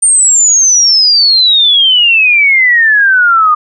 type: exponential sweep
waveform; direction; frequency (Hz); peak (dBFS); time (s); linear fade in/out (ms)
sine; down; 8920 to 1209; -4; 0.02-3.55; 10
effects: none